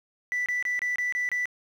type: tone bursts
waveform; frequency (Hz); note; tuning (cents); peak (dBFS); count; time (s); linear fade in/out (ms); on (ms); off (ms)
sine; 1975.5; B6; 0; -23; 7; 0.32-1.456; 0; 140; 26
effects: tanh soft clip ceiling -23 dBFS + 9-bit